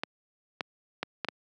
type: clicks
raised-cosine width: 0.3 ms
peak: -14 dBFS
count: 5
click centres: 0.035 / 0.608 / 1.03 / 1.247 / 1.286 s
effects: high-pass 200 Hz 12 dB/octave